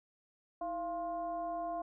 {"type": "tone with frequency modulation", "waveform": "sine", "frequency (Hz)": 689, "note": "F5", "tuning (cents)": -24, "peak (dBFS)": -35, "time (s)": [0.61, 1.82], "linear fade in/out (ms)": 5, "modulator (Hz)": 367, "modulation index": 0.66, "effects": []}